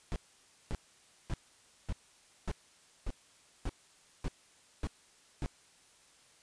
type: noise bursts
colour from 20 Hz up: brown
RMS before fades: -34 dBFS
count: 10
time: 0.12-5.46 s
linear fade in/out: 0 ms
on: 39 ms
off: 550 ms
effects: white hiss -63 dBFS RMS until 6.42 s + resampled to 22050 Hz